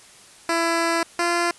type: tone pair in turn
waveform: 10% pulse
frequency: 334 / 344.8 Hz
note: E4 / F4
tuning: +23 / -22 cents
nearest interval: minor second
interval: 55 cents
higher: second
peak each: -11 dBFS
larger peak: neither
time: 0.49-1.03 / 1.19-1.51 s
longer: first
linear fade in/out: 2 ms
effects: white hiss -48 dBFS RMS until 1.58 s + resampled to 24000 Hz